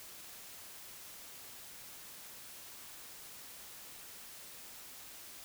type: silence
effects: white hiss -51 dBFS RMS until 5.44 s